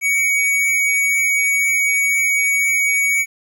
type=tone; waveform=square; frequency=2249 Hz; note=C#7; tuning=24 cents sharp; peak=-15 dBFS; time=0.01-3.26 s; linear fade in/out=50 ms; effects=9-bit